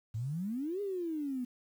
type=exponential two-way sweep; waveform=sine; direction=up then down; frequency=103.83 to 415.3 to 241.9 Hz; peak=-33 dBFS; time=0.14-1.45 s; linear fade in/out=10 ms; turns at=0.81 s; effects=10-bit